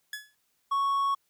sawtooth tone with exponential decay, 1700 Hz, G#6, 40 cents sharp, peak -28 dBFS, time 0.13-0.35 s, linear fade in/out 2 ms, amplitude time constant 46 ms
triangle tone, 1108.7 Hz, C#6, in tune, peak -22 dBFS, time 0.71-1.15 s, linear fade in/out 10 ms
effects white hiss -73 dBFS RMS until 1.29 s

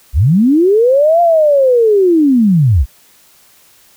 sine linear two-way sweep, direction up then down, 51.1 to 698.5 to 51.1 Hz, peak -6 dBFS, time 0.13-2.86 s, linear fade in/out 50 ms, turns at 1.21 s, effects white hiss -47 dBFS RMS until 3.96 s

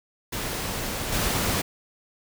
pink noise with level steps, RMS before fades -30 / -25 dBFS, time 0.32-1.62 s, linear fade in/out 10 ms, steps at 1.12 s, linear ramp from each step 5 ms, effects none

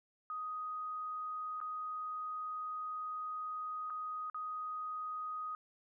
sine tone with dropouts, 1249 Hz, D#6, 6 cents sharp, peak -38 dBFS, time 0.3-5.55 s, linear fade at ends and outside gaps 1 ms, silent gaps 1.603-1.613 / 3.9-3.904 / 4.299-4.345 s, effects none

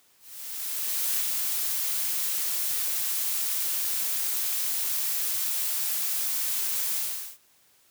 blue noise with ADSR envelope, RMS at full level -26 dBFS, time 0.19-7.38 s, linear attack 1000 ms, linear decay 38 ms, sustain -2 dB, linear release 410 ms, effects white hiss -62 dBFS RMS until 7.9 s + high-pass 60 Hz 12 dB/octave

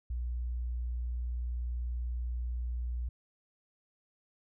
sine tone, 60.3 Hz, B1, 41 cents flat, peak -32 dBFS, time 0.1-3.09 s, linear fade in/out 5 ms, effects none

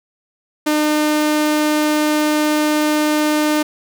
sawtooth tone, 302.7 Hz, D#4, 48 cents flat, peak -10 dBFS, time 0.66-3.63 s, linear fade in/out 10 ms, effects none

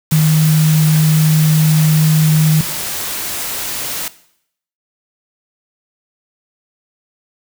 sine tone in noise, 155.56 Hz, D#3, in tune, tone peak -8 dBFS, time 0.12-2.61 s, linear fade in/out 2 ms, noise white, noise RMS -22 dBFS, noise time 0.11-4.08 s, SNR +11 dB, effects noise-tail reverb RT60 0.7 s tail -17 dB re dry

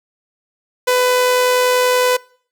sawtooth tone with amplitude modulation, 500 Hz, B4, 21 cents sharp, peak -7 dBFS, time 0.87-2.17 s, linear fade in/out 10 ms, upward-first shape sine, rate 90.6 Hz, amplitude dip 25%, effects noise-tail reverb RT60 0.5 s tail -24 dB re dry

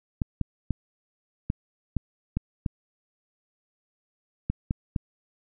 clicks, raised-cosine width 5 ms, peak -13 dBFS, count 10, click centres 0.218 / 0.413 / 0.707 / 1.501 / 1.967 / 2.37 / 2.662 / 4.5 / 4.709 / 4.962 s, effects none

